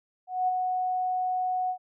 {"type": "tone with ADSR envelope", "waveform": "sine", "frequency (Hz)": 737, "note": "F#5", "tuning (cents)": -7, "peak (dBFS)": -21, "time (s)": [0.27, 1.78], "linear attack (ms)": 210, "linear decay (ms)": 21, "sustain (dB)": -4, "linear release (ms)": 84, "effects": []}